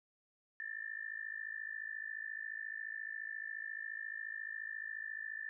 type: tone with amplitude modulation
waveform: sine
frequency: 1773 Hz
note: A6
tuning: 13 cents sharp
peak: -37 dBFS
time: 0.6-5.49 s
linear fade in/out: 0 ms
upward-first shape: sine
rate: 54.3 Hz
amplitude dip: 90%
effects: none